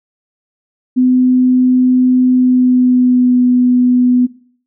sine tone with pitch glide, 253.4 to 248.5 Hz, B3 to B3, +45 to +11 cents, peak -7 dBFS, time 0.96-4.27 s, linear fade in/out 20 ms, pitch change -34 cents, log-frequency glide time 2.3-3.4 s, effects noise-tail reverb RT60 0.5 s tail -18 dB re dry

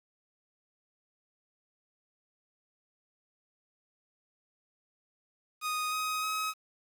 sawtooth tone with pitch steps, 1243 / 1257.4 / 1272.1 Hz, D#6 / D#6 / D#6, -2 / +18 / +38 cents, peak -27 dBFS, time 5.61-6.54 s, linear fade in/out 50 ms, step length 310 ms, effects 9-bit

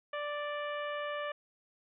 harmonic tone, 587.3 Hz, D5, in tune, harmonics 1 / 2 / 3 / 4 / 5 / 6, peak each -37 / -40 / -42 / -48 / -48 / -58 dBFS, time 0.13-1.32 s, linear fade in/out 5 ms, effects none

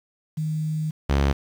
sine / sawtooth tone pair in turn, 155.56 / 69.74 Hz, D#3 / C#2, 0 / +11 cents, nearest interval octave + major second, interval 1389 cents, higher first, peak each -23 / -14 dBFS, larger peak second, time 0.37-0.91 / 1.09-1.33 s, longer first, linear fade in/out 10 ms, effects low-pass 5000 Hz 12 dB/octave + 8-bit

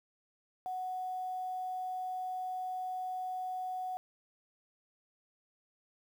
sine tone with quantisation, 740 Hz, F#5, in tune, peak -35 dBFS, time 0.66-3.97 s, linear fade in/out 0 ms, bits 10, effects none

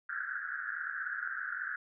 pink band-pass noise, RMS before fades -38 dBFS, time 0.09-1.76 s, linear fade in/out 5 ms, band 1400 to 1700 Hz, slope 96 dB/octave, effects none

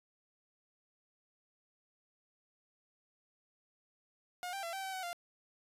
sawtooth tone with pitch steps, 717 / 785 / 675 / 774 / 767 / 752 / 696 Hz, F5 / G5 / E5 / G5 / G5 / F#5 / F5, +45 / +2 / +41 / -22 / -38 / +28 / -6 cents, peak -35 dBFS, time 4.43-5.13 s, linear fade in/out 0 ms, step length 100 ms, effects resampled to 32000 Hz

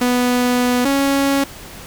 sawtooth tone pair in turn, 246.9 / 276.7 Hz, B3 / C#4, 0 / -3 cents, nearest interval major second, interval 197 cents, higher second, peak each -10 dBFS, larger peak neither, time 0.01-0.85 / 0.85-1.44 s, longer first, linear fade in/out 5 ms, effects pink hiss -36 dBFS RMS until 1.86 s

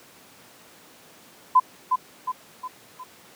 sine tone with echo, 1013 Hz, B5, 44 cents sharp, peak -11 dBFS, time 1.55-1.6 s, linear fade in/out 10 ms, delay 360 ms, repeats 4, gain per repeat -6 dB, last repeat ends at 3.04 s, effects pink hiss -50 dBFS RMS until 3.35 s + high-pass 200 Hz 12 dB/octave

